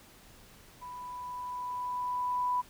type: tone with level ramp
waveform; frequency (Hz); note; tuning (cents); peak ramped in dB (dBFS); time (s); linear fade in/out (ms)
sine; 991; B5; +6; -41 to -26; 0.81-2.62; 20
effects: pink hiss -56 dBFS RMS until 2.69 s